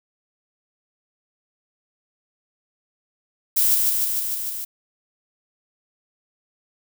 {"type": "noise with echo", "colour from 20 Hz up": "violet", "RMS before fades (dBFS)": -18, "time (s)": [3.56, 3.75], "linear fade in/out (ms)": 10, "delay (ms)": 150, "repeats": 6, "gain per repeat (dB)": -2, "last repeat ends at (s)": 4.65, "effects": []}